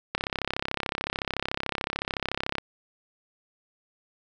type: click train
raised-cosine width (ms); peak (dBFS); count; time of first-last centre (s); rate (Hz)
0.3; -11; 83; 0.15-2.583; 33.7
effects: none